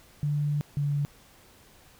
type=tone pair in turn; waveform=sine; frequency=146.83 / 143.97 Hz; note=D3 / D3; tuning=0 / -34 cents; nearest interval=unison; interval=34 cents; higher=first; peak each=-24 dBFS; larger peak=neither; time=0.23-0.61 / 0.77-1.05 s; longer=first; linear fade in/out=0 ms; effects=pink hiss -56 dBFS RMS until 1.99 s